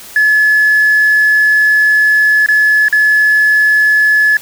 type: tone with dropouts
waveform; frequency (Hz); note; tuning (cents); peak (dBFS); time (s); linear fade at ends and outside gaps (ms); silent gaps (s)
sine; 1713; A6; -47; -5; 0.16-4.37; 2; 2.462-2.486 / 2.884-2.926
effects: tanh soft clip ceiling -3 dBFS + white hiss -33 dBFS RMS until 4.41 s